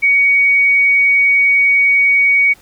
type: tone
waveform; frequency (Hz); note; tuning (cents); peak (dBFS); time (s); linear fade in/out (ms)
sine; 2245; C#7; +21; -8; 0.02-2.54; 20
effects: pink hiss -47 dBFS RMS until 2.61 s